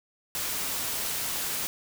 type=noise; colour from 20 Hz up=white; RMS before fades=-31 dBFS; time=0.35-1.67 s; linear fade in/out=0 ms; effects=none